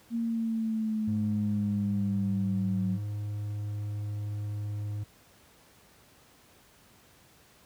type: exponential sweep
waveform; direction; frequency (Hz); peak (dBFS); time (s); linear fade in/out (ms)
sine; down; 232.8 to 184.5; -27; 0.1-2.99; 50
type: tone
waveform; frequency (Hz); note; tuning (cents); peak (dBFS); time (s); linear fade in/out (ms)
triangle; 103.83; G#2; 0; -29; 1.07-5.04; 10
effects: pink hiss -59 dBFS RMS until 7.65 s + high-pass 60 Hz 12 dB/octave